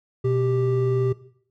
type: tone pair together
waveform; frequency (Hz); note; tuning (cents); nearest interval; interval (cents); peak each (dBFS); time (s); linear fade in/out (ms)
triangle; 123.7 / 392.3; B2 / G4; +3 / +1; octave + minor sixth; 1998; -20; 0.24-1.13; 10
effects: noise-tail reverb RT60 0.6 s tail -17 dB re dry